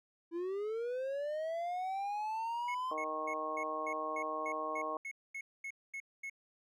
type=linear sweep; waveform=triangle; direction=up; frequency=329.6 to 1046.5 Hz; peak=-33 dBFS; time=0.31-2.95 s; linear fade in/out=50 ms
type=tone bursts; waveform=triangle; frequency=2185 Hz; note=C#7; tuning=26 cents flat; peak=-38 dBFS; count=13; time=2.68-6.298 s; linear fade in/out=5 ms; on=66 ms; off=230 ms
type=harmonic tone; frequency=155.56 Hz; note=D#3; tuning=in tune; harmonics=2 / 3 / 4 / 5 / 6 / 7; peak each=-47 / -44 / -41 / -46 / -48 / -38 dBFS; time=2.91-4.97 s; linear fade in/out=2 ms
effects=none